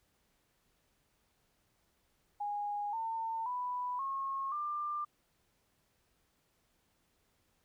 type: tone with pitch steps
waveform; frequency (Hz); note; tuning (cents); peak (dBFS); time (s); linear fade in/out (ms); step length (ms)
sine; 823 / 902.7 / 990.1 / 1086 / 1191.1; G#5 / A5 / B5 / C#6 / D6; -16 / +44 / +4 / -36 / +24; -34; 2.4-5.05; 10; 530
effects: pink hiss -75 dBFS RMS until 7.64 s